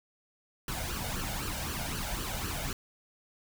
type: noise with flanger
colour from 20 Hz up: pink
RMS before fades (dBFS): -35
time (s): 0.68-2.73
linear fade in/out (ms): 2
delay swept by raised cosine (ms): 0.67 to 1.39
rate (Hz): 3.9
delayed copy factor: +0.65
effects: none